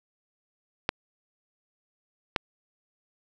clicks, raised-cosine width 0.3 ms, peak -7 dBFS, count 2, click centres 0.891 / 2.362 s, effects none

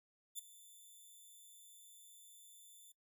5% pulse tone with ADSR envelope, 3529 Hz, A7, 4 cents sharp, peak -32 dBFS, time 0.35-2.92 s, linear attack 36 ms, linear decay 11 ms, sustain -18 dB, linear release 5 ms, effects noise-tail reverb RT60 0.1 s tail -18 dB re dry

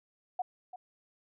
sine tone with echo, 733 Hz, F#5, 16 cents flat, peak -29 dBFS, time 0.39-0.42 s, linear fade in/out 5 ms, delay 340 ms, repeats 1, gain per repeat -13 dB, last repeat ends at 0.76 s, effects none

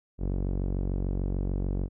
sawtooth tone with low-pass filter, 46.79 Hz, F#1, 20 cents sharp, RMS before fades -29 dBFS, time 0.18-1.89 s, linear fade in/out 50 ms, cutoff 410 Hz, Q 1, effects none

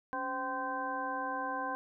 harmonic tone with a mistuned harmonic, 258.7 Hz, C4, 19 cents flat, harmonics 1 / 2 / 3 / 4 / 6, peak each -43 / -42 / -39 / -37 / -40 dBFS, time 0.13-1.75 s, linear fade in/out 0 ms, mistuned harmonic 1, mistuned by +120 cents, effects none

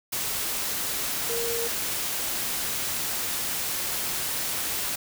sine tone in noise, 466.2 Hz, A#4, in tune, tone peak -29 dBFS, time 1.29-1.68 s, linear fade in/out 10 ms, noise white, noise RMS -29 dBFS, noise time 0.12-4.96 s, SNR -3 dB, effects none

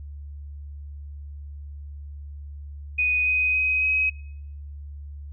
sine tone with pitch steps, 2489 / 2505 / 2521 / 2537 Hz, D#7 / D#7 / D#7 / D#7, 0 / +11 / +22 / +33 cents, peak -19 dBFS, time 2.98-4.1 s, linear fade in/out 10 ms, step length 280 ms, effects noise-tail reverb RT60 0.8 s tail -26 dB re dry + added 72 Hz sine -35 dBFS peak until 5.32 s

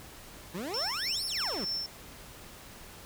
25% pulse exponential two-way sweep, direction up then down, 160.8 to 5588 to 160.8 Hz, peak -31 dBFS, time 0.54-1.65 s, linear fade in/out 10 ms, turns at 1.26 s
triangle tone with tremolo, 5380 Hz, E8, 34 cents sharp, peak -29 dBFS, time 0.74-1.86 s, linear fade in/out 0 ms, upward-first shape sine, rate 3.3 Hz, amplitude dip 45%
effects pink hiss -49 dBFS RMS until 3.05 s

